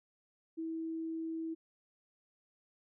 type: tone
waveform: sine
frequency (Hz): 324.8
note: E4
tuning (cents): -26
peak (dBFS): -36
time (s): 0.57-1.55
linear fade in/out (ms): 20
effects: none